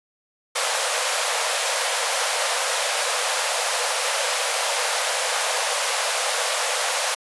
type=high-pass noise; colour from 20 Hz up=pink; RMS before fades=-23 dBFS; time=0.55-7.15 s; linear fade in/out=10 ms; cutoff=480 Hz; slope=96 dB/octave; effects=resampled to 24000 Hz